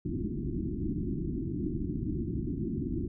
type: low-pass noise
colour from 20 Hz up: white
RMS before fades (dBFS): -33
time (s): 0.05-3.08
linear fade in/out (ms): 5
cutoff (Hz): 360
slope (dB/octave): 96
effects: none